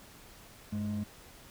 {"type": "tone pair together", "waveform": "triangle", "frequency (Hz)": [99.1, 209.5], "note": ["G2", "G#3"], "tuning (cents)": [19, 15], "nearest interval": "octave + minor second", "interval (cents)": 1296, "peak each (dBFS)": [-34, -30], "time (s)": [0.72, 1.04], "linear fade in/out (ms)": 10, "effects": ["tanh soft clip ceiling -26 dBFS", "pink hiss -54 dBFS RMS until 1.5 s"]}